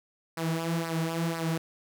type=tone with flanger; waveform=sawtooth; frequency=164.81 Hz; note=E3; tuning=in tune; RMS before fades=-30 dBFS; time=0.37-1.58 s; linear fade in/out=5 ms; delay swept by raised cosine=0.29 to 5.59 ms; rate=2 Hz; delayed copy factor=-0.7; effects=none